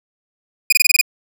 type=tone bursts; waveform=sawtooth; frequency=2454 Hz; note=D#7; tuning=25 cents flat; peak=-5 dBFS; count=7; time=0.7-1.013 s; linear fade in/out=5 ms; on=25 ms; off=23 ms; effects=none